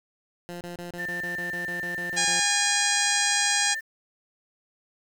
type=tone bursts; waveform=15% pulse; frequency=174.61 Hz; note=F3; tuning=in tune; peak=-29 dBFS; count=13; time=0.49-2.398 s; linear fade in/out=0 ms; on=120 ms; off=29 ms
type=tone; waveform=sine; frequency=1787 Hz; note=A6; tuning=26 cents sharp; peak=-29 dBFS; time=0.98-3.81 s; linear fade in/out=20 ms
type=harmonic tone; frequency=817 Hz; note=G#5; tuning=29 cents flat; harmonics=1 / 2 / 3 / 4 / 5 / 6 / 7 / 8 / 9 / 10; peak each=-31 / -31 / -31 / -31 / -31 / -31 / -31 / -31 / -31 / -31 dBFS; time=2.16-3.75 s; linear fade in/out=20 ms
effects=8-bit